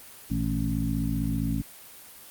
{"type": "harmonic tone with a mistuned harmonic", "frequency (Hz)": 55.4, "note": "A1", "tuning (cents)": 13, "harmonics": [1, 2, 3, 4, 5], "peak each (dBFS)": [-31, -31, -31, -31, -31], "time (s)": [0.3, 1.62], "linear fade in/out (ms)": 10, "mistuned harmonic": 2, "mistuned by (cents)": 96, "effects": ["white hiss -47 dBFS RMS until 2.3 s", "Opus 32 kbps"]}